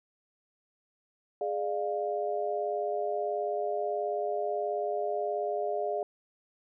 sine chord, D diminished, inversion second, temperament equal with one note detuned, 415.3 / 600 / 698.5 Hz, Ab4 / D5 / F5, 0 / +37 / 0 cents, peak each -33 dBFS, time 1.41-6.03 s, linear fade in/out 2 ms, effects none

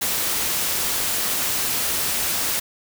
white noise, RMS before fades -23 dBFS, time 0.01-2.6 s, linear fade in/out 10 ms, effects none

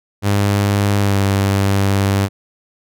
sawtooth tone with pitch glide, 101.1 to 98.62 Hz, G#2 to G2, -46 to +11 cents, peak -9 dBFS, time 0.22-2.29 s, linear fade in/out 50 ms, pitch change -43 cents, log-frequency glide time 1.02-1.18 s, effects none

